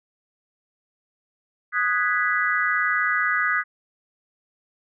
sine chord, G# minor seventh, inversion second, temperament equal, 1244.5 / 1480 / 1661.2 / 1975.5 Hz, D#6 / F#6 / G#6 / B6, 0 / 0 / 0 / 0 cents, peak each -25 dBFS, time 1.72-3.64 s, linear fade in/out 50 ms, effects none

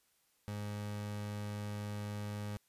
30% pulse tone, 103.83 Hz, G#2, in tune, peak -36 dBFS, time 0.48-2.57 s, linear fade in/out 0 ms, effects white hiss -74 dBFS RMS until 2.68 s + resampled to 32000 Hz

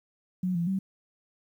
sine tone with pitch steps, 183 / 170.6 / 191.5 Hz, F#3 / F3 / G3, -19 / -40 / -40 cents, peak -25 dBFS, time 0.43-0.79 s, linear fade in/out 5 ms, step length 120 ms, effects 10-bit

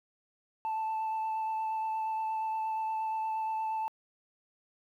sine tone with vibrato, 880 Hz, A5, in tune, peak -28 dBFS, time 0.65-3.88 s, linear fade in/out 0 ms, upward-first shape sine, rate 8.5 Hz, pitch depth 11 cents each way, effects tanh soft clip ceiling -29 dBFS + 11-bit

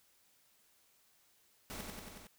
pink noise with echo, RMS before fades -45 dBFS, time 1.7-1.81 s, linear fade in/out 0 ms, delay 92 ms, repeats 5, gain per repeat -2 dB, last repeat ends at 2.27 s, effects white hiss -70 dBFS RMS until 2.38 s

